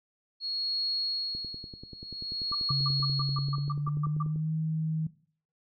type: tone with tremolo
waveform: sine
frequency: 4316 Hz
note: C#8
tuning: 47 cents flat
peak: -27 dBFS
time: 0.4-3.75 s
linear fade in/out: 50 ms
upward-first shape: sine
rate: 0.52 Hz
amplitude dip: 90%
type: click train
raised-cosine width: 3 ms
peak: -31 dBFS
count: 32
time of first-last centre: 1.35-4.36 s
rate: 10.3 Hz
type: tone bursts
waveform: sine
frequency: 1174.7 Hz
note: D6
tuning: in tune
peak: -31 dBFS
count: 11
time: 2.52-4.228 s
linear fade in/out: 5 ms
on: 28 ms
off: 140 ms
type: tone with pitch glide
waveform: sine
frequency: 138.59 to 158.28 Hz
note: C#3 to D#3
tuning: 0 to +30 cents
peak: -27 dBFS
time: 2.7-5.07 s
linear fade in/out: 5 ms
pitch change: +230 cents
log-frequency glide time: 3.39-4.53 s
effects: noise-tail reverb RT60 0.5 s tail -18 dB re dry